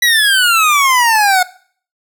25% pulse exponential sweep, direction down, 1969 to 720 Hz, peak -5 dBFS, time 0.02-1.43 s, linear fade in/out 5 ms, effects noise-tail reverb RT60 0.5 s tail -20 dB re dry

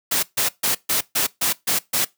white noise bursts, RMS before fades -20 dBFS, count 8, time 0.11-2.05 s, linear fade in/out 10 ms, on 120 ms, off 140 ms, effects noise-tail reverb RT60 0.2 s tail -21 dB re dry + high-pass 100 Hz 12 dB/octave

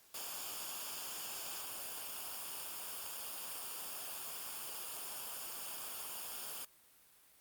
white noise with comb filter, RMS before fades -44 dBFS, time 0.14-6.65 s, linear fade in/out 5 ms, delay 0.5 ms, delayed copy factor -0.6, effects white hiss -65 dBFS RMS until 7.4 s + Opus 48 kbps

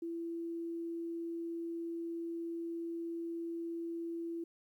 sine tone, 335.4 Hz, E4, 30 cents sharp, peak -37 dBFS, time 0.02-4.44 s, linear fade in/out 5 ms, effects 12-bit

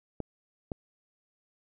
clicks, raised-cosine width 2 ms, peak -20 dBFS, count 2, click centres 0.203 / 0.718 s, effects none

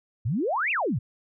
sine exponential two-way sweep, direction up then down, 97.1 to 2800 to 97.1 Hz, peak -23 dBFS, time 0.25-0.99 s, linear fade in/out 10 ms, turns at 0.71 s, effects none

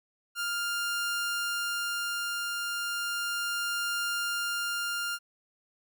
sawtooth tone with tremolo, 1400 Hz, F6, 4 cents sharp, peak -25 dBFS, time 0.35-5.19 s, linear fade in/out 50 ms, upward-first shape triangle, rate 0.34 Hz, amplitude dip 25%, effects none

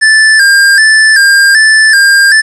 square tone with vibrato, 1678 Hz, G#6, 17 cents sharp, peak -3 dBFS, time 0.01-2.42 s, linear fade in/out 20 ms, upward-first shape square, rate 1.3 Hz, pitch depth 77 cents each way, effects resampled to 24000 Hz + 7-bit

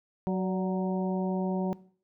harmonic tone with a mistuned harmonic, 186.1 Hz, F#3, 10 cents sharp, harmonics 1 / 2 / 3 / 4 / 5, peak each -27 / -33 / -37 / -39 / -41 dBFS, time 0.27-1.73 s, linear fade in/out 0 ms, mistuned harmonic 3, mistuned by +48 cents, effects noise-tail reverb RT60 0.5 s tail -20 dB re dry

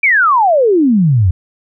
sine exponential sweep, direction down, 2392 to 83.7 Hz, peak -7 dBFS, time 0.03-1.31 s, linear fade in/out 5 ms, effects none

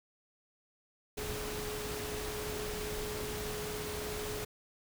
sine tone in noise, 422.3 Hz, G#4, 29 cents sharp, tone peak -40 dBFS, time 1.17-4.45 s, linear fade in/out 10 ms, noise pink, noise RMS -40 dBFS, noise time 1.17-4.45 s, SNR -3 dB, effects none

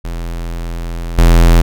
square tone with level steps, 42.25 Hz, E1, 43 cents sharp, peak -20 / -5 dBFS, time 0.04-1.62 s, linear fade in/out 10 ms, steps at 1.18 s, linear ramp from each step 5 ms, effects none

